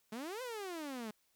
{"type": "exponential two-way sweep", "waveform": "sawtooth", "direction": "up then down", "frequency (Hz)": [207.7, 523.3, 207.7], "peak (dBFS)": -37, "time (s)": [0.12, 1.11], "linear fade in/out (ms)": 5, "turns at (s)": 0.42, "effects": ["white hiss -75 dBFS RMS until 1.35 s"]}